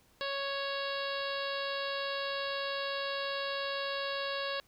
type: harmonic tone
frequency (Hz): 554.4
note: C#5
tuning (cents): 0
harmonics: 1 / 2 / 3 / 4 / 5 / 6 / 7 / 8 / 9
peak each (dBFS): -37 / -40 / -40 / -50 / -43 / -45 / -43 / -44 / -51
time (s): 0.21-4.6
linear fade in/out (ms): 0
effects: pink hiss -66 dBFS RMS until 4.67 s